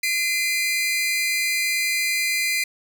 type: tone pair together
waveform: sawtooth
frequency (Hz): 2051 / 2400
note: C7 / D7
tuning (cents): -35 / +37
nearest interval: minor third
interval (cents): 272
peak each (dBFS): -20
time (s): 0.03-2.64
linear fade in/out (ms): 5
effects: none

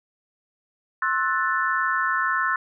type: chord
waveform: sine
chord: F# half-diminished seventh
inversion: second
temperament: equal with one note detuned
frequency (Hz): 1065.4 / 1318.5 / 1480 / 1760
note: C6 / E6 / F#6 / A6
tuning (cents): +31 / 0 / 0 / 0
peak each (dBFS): -26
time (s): 1.02-2.56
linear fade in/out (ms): 2
effects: none

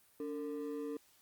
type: ring-modulated tone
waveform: triangle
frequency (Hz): 370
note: F#4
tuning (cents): 0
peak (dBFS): -33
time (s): 0.2-0.97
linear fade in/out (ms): 2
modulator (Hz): 82.6
effects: white hiss -67 dBFS RMS until 1.21 s + Opus 32 kbps

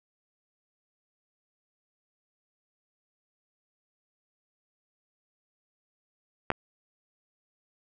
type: clicks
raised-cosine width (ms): 0.5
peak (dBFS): -8 / -22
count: 2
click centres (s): 6.503 / 6.517
effects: none

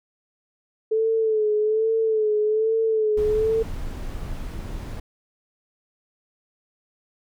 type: tone with vibrato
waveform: sine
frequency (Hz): 435.5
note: A4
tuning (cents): -18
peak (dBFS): -18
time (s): 0.91-3.63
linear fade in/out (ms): 10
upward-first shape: sine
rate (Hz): 1.2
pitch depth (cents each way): 51
type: noise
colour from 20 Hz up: brown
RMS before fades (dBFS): -31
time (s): 3.17-5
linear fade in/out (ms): 5
effects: none

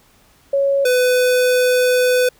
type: tone pair in turn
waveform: sine / square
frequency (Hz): 554.4 / 500.5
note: C#5 / B4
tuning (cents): 0 / +23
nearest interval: major second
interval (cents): 177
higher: first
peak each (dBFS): -13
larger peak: neither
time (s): 0.53-0.85 / 0.85-2.29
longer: second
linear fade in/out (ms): 5
effects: pink hiss -53 dBFS RMS until 2.39 s

